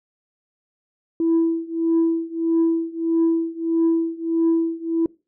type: tone with tremolo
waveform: sine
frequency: 330 Hz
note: E4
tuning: 2 cents sharp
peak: -12 dBFS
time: 1.2-5.06 s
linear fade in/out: 2 ms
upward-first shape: triangle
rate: 1.6 Hz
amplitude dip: 95%
effects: noise-tail reverb RT60 0.3 s tail -24 dB re dry + tanh soft clip ceiling -12 dBFS

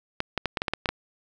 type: clicks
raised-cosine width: 0.3 ms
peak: -9 dBFS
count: 9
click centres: 0.204 / 0.377 / 0.457 / 0.572 / 0.619 / 0.682 / 0.736 / 0.858 / 0.89 s
effects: none

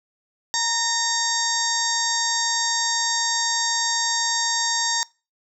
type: harmonic tone with a mistuned harmonic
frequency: 928 Hz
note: A#5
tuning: 8 cents flat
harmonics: 1 / 2 / 4 / 5 / 6 / 7 / 8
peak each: -28 / -28 / -28 / -28 / -28 / -28 / -28 dBFS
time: 0.54-5.03 s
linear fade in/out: 0 ms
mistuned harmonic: 2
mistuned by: -21 cents
effects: noise-tail reverb RT60 0.3 s tail -23 dB re dry

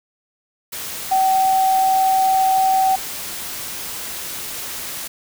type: tone in noise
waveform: sine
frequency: 763 Hz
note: G5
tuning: 47 cents flat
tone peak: -13 dBFS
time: 1.11-2.96 s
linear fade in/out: 10 ms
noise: white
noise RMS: -29 dBFS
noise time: 0.72-5.08 s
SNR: +13 dB
effects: none

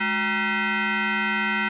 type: tone with frequency modulation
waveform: sine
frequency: 210.9 Hz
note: G#3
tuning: 27 cents sharp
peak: -21 dBFS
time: 0-1.69 s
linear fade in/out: 10 ms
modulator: 576 Hz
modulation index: 4.2
effects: resampled to 8000 Hz + 8-bit

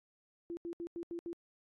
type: tone bursts at uneven times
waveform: sine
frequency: 341.2 Hz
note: F4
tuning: 40 cents flat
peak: -38 dBFS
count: 6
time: 0.5-0.57 / 0.65-0.73 / 0.8-0.87 / 0.96-1.03 / 1.11-1.19 / 1.26-1.33 s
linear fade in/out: 0 ms
effects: AAC 32 kbps

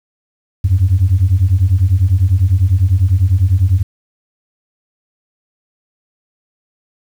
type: beating tone pair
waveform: sine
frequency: 87.31 / 97.31 Hz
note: F2 / G2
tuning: 0 / -12 cents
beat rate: 10 Hz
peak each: -11 / -10 dBFS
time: 0.64-3.83 s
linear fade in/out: 10 ms
effects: tanh soft clip ceiling -4 dBFS + 7-bit

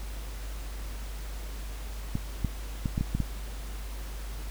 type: clicks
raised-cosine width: 5 ms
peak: -15 dBFS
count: 7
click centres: 2.154 / 2.447 / 2.858 / 2.979 / 3.01 / 3.15 / 3.203 s
effects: added 50 Hz sine -35 dBFS peak until 4.5 s + pink hiss -46 dBFS RMS until 4.5 s

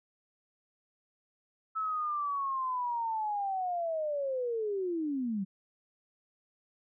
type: linear sweep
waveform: sine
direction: down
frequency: 1310 to 184.3 Hz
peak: -30 dBFS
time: 1.75-5.45 s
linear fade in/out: 20 ms
effects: none

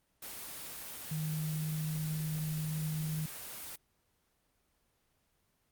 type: tone in noise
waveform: sine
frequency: 155.56 Hz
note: D#3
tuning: in tune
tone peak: -33 dBFS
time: 1.11-3.26 s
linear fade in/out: 5 ms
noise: white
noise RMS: -44 dBFS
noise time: 0.22-3.76 s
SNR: +8 dB
effects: pink hiss -75 dBFS RMS until 5.71 s + Opus 24 kbps

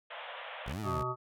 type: band-pass noise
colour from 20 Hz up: pink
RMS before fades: -44 dBFS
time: 0.1-0.73 s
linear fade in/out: 10 ms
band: 500 to 3500 Hz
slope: 96 dB/octave
type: linear two-way sweep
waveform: 20% pulse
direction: up then down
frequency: 49.33 to 111.4 to 64.5 Hz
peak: -31 dBFS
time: 0.66-1.03 s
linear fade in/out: 10 ms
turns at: 0.8 s
type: harmonic tone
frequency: 125.7 Hz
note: B2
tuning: 31 cents sharp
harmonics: 1 / 3 / 5 / 7 / 9 / 10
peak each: -38 / -39 / -42 / -42 / -39 / -36 dBFS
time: 0.83-1.16 s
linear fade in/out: 50 ms
effects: none

